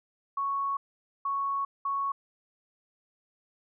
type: tone bursts at uneven times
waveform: sine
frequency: 1108.7 Hz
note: C#6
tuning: in tune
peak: -27 dBFS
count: 3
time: 0.37-0.77 / 1.25-1.65 / 1.85-2.12 s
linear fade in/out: 5 ms
effects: none